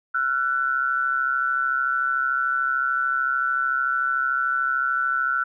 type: tone pair together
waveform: sine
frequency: 1351 / 1484.5 Hz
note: E6 / F#6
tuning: +42 / +5 cents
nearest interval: major second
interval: 163 cents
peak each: -23 dBFS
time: 0.14-5.44 s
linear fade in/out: 10 ms
effects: none